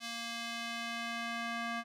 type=tone with band-pass filter sweep; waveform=square; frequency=232.7 Hz; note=A#3; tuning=3 cents flat; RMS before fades=-39 dBFS; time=0-1.84 s; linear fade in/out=50 ms; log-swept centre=4000 to 1600 Hz; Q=0.93; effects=none